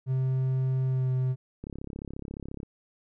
triangle tone with pitch glide, 130.81 to 128.93 Hz, C3 to C3, 0 to -25 cents, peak -22 dBFS, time 0.06-1.36 s, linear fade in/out 50 ms, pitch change -25 cents, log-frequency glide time 0.87-1.1 s
click train, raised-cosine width 3 ms, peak -25 dBFS, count 35, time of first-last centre 1.64-2.631 s, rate 34.3 Hz
effects none

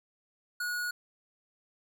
square tone, 1454 Hz, F#6, 31 cents flat, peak -32 dBFS, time 0.6-0.91 s, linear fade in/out 5 ms, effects none

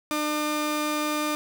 sawtooth tone pair together, 300.9 / 601.8 Hz, D4 / D5, +42 / +42 cents, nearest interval octave, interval 1200 cents, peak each -23 / -22 dBFS, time 0.11-1.35 s, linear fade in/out 0 ms, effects none

